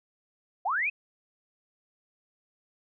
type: linear sweep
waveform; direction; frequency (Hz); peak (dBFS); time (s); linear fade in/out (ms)
sine; up; 653 to 2628; -25; 0.65-0.9; 10
effects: none